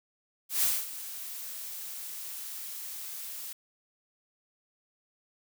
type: noise with ADSR envelope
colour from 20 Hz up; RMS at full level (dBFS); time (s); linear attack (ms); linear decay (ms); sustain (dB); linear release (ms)
blue; -25; 0.49-3.53; 140; 220; -15; 6
effects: none